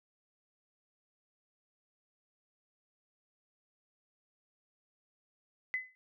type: tone with exponential decay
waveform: sine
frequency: 2023 Hz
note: B6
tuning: 41 cents sharp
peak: -28 dBFS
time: 5.74-5.95 s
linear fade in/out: 0 ms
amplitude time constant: 44 ms
effects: none